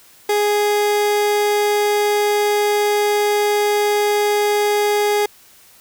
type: tone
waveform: 30% pulse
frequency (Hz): 414.7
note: G#4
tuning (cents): -3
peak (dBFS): -12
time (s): 0.29-5.26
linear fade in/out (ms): 5
effects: white hiss -48 dBFS RMS until 5.8 s